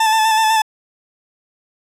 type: tone with vibrato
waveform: 40% pulse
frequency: 879 Hz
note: A5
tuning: 2 cents flat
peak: -11 dBFS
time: 0-0.62 s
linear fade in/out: 5 ms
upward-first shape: square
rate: 8 Hz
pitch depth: 23 cents each way
effects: low-pass 11000 Hz 12 dB/octave